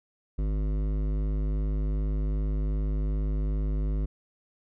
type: tone with hard clipping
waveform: triangle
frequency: 51.3 Hz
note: G#1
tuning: 21 cents flat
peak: -27 dBFS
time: 0.38-4.06 s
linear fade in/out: 10 ms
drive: 18 dB
effects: none